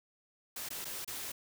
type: noise with dropouts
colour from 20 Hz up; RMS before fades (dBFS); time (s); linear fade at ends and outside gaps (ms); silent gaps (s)
white; -41; 0.56-1.32; 5; 0.689-0.704 / 0.846-0.852 / 1.047-1.076
effects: none